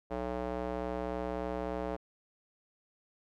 square tone with band-pass filter, 61.74 Hz, B1, in tune, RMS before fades -36 dBFS, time 0.1-1.97 s, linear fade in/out 20 ms, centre 590 Hz, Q 1.5, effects none

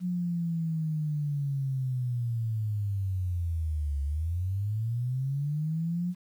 sine linear two-way sweep, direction down then up, 181.4 to 69.3 to 181.4 Hz, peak -27 dBFS, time 0-6.15 s, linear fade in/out 50 ms, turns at 4.02 s, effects 10-bit

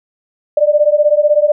sine beating tone pair, 587.3 / 603.3 Hz, D5 / D5, 0 / +46 cents, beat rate 16 Hz, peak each -11 dBFS, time 0.57-1.52 s, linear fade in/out 5 ms, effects none

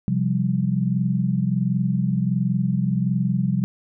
sine chord, C suspended fourth, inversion none, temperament equal, 130.81 / 174.61 / 196 Hz, C3 / F3 / G3, 0 / 0 / 0 cents, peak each -23 dBFS, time 0.08-3.64 s, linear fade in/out 0 ms, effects none

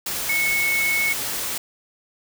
sine tone in noise, 2200 Hz, C#7, 14 cents flat, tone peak -19 dBFS, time 0.29-1.13 s, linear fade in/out 5 ms, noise white, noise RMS -27 dBFS, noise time 0.06-1.58 s, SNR +5 dB, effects none

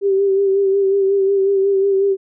sine tone with vibrato, 392 Hz, G4, in tune, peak -12 dBFS, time 0.01-2.17 s, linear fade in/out 50 ms, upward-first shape sine, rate 5.5 Hz, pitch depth 35 cents each way, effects none

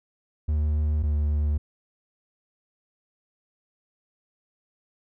triangle tone pair in turn, 75.6 / 74.26 Hz, D#2 / D2, -49 / +20 cents, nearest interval unison, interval 31 cents, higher first, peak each -19 dBFS, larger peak neither, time 0.48-1.03 / 1.03-1.58 s, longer neither, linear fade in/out 10 ms, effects none

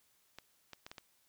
clicks, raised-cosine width 0.2 ms, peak -29 dBFS, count 5, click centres 0.386 / 0.733 / 0.865 / 0.915 / 0.982 s, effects white hiss -72 dBFS RMS until 1.28 s

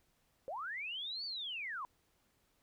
sine linear two-way sweep, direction up then down, 493.9 to 4610 to 950 Hz, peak -39 dBFS, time 0.48-1.85 s, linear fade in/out 0 ms, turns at 1.25 s, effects pink hiss -75 dBFS RMS until 2.62 s

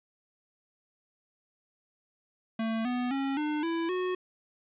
square tone with pitch steps, 224.2 / 247.3 / 272.9 / 301 / 332.1 / 366.3 Hz, A3 / B3 / C#4 / D4 / E4 / F#4, +33 / +3 / -27 / +43 / +13 / -17 cents, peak -29 dBFS, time 2.59-4.15 s, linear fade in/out 5 ms, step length 260 ms, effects resampled to 8000 Hz + 10-bit

